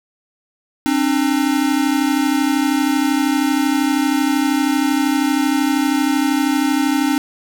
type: tone pair together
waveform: square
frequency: 268.1 / 300.9 Hz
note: C4 / D4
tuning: +42 / +42 cents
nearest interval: major second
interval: 200 cents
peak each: -18 dBFS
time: 0.86-7.18 s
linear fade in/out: 0 ms
effects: none